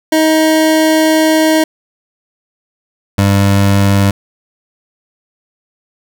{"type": "tone pair in turn", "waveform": "25% pulse", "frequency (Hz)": [315.4, 99.34], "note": ["D#4", "G2"], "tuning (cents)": [24, 24], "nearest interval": "octave + minor sixth", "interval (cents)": 2000, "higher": "first", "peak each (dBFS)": -4, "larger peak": "neither", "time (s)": [[0.12, 1.64], [3.18, 4.11]], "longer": "first", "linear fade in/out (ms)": 5, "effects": []}